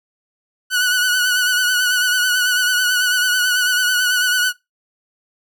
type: tone with vibrato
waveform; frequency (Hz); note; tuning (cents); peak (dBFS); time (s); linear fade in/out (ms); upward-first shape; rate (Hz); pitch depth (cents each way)
sawtooth; 1480; F#6; 0; -11; 0.7-4.53; 50; triangle; 9.1; 50
effects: noise-tail reverb RT60 0.2 s tail -22 dB re dry